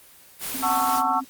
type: noise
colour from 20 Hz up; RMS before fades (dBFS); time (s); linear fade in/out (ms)
white; -30; 0.39-1.03; 50
type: tone with tremolo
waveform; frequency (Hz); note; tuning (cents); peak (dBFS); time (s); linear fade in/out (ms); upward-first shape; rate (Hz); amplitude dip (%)
sine; 263; C4; +9; -28; 0.54-1.25; 5; triangle; 18; 85
type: chord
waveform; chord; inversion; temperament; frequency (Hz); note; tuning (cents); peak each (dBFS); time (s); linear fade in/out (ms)
sine; F# minor seventh; none; just; 740 / 888 / 1110 / 1332; F#5 / A5 / C#6 / E6; 0 / +16 / +2 / +18; -25; 0.62-1.21; 20
effects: white hiss -50 dBFS RMS until 1.29 s + Opus 24 kbps